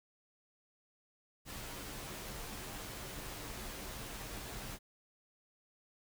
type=noise with comb filter; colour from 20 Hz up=pink; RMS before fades=-45 dBFS; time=1.45-4.79 s; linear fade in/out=50 ms; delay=12 ms; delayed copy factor=-0.5; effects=none